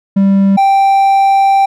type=tone pair in turn; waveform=triangle; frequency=196 / 784 Hz; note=G3 / G5; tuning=0 / 0 cents; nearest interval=2 octaves; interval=2400 cents; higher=second; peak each=-4 dBFS; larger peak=neither; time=0.16-0.57 / 0.57-1.66 s; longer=second; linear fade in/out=10 ms; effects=none